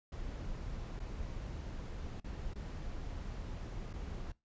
brown noise with dropouts, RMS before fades -42 dBFS, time 0.12-4.32 s, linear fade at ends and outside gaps 5 ms, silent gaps 0.994-1 / 2.202-2.243 / 2.537-2.556 / 3.931-3.936 s, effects noise-tail reverb RT60 0.2 s tail -20 dB re dry + resampled to 16000 Hz

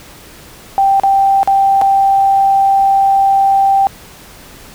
sine tone with dropouts, 784 Hz, G5, in tune, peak -7 dBFS, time 0.78-3.87 s, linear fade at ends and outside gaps 0 ms, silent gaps 0.998-1.035 / 1.431-1.475 / 1.814-1.819 s, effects pink hiss -37 dBFS RMS until 4.74 s

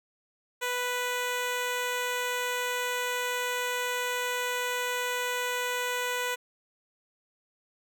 10% pulse tone, 493.9 Hz, B4, in tune, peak -20 dBFS, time 0.61-6.36 s, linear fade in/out 20 ms, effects none

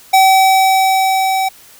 square tone with level ramp, 765 Hz, G5, 42 cents flat, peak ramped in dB -6 to -14 dBFS, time 0.13-1.49 s, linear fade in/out 10 ms, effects white hiss -42 dBFS RMS until 1.79 s

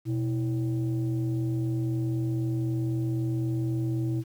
sine tone pair together, 123.3 / 326 Hz, B2 / E4, -2 / -19 cents, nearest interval octave + perfect fourth, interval 1683 cents, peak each -25 / -29 dBFS, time 0.05-4.24 s, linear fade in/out 50 ms, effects tanh soft clip ceiling -21 dBFS + 9-bit

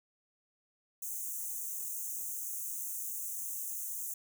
white high-pass noise, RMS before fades -39 dBFS, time 1.02-4.14 s, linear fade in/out 5 ms, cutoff 6100 Hz, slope 96 dB/octave, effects none

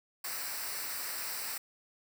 white noise with comb filter, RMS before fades -38 dBFS, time 0.24-1.58 s, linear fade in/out 5 ms, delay 0.3 ms, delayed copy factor -0.7, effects none

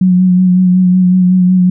sine tone with vibrato, 182.8 Hz, F#3, 21 cents flat, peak -5 dBFS, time 0.01-1.7 s, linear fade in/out 5 ms, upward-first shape sine, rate 5.4 Hz, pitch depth 27 cents each way, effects none

